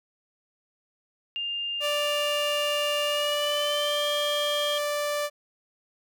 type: tone with pitch glide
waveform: sine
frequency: 2805 to 3222 Hz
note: F7 to G7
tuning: +7 to +47 cents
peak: -28 dBFS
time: 1.36-4.78 s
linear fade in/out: 0 ms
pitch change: +240 cents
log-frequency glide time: 3.04-4.08 s
type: tone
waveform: sawtooth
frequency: 587.3 Hz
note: D5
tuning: in tune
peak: -22 dBFS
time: 1.8-5.3 s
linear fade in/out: 50 ms
effects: none